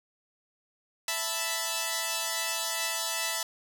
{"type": "chord", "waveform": "5% pulse", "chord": "E suspended fourth", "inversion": "none", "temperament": "equal", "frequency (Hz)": [659.3, 880, 987.8], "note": ["E5", "A5", "B5"], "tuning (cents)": [0, 0, 0], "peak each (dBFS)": [-22, -22, -22], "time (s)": [1.08, 3.43], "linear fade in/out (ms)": 2, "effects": []}